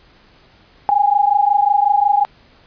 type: tone pair together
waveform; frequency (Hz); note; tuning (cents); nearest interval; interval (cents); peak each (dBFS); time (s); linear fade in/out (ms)
sine; 805.1 / 830.6; G5 / G#5; +46 / 0; minor second; 54; -14; 0.89-2.25; 0
effects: pink hiss -50 dBFS RMS until 2.66 s + resampled to 11025 Hz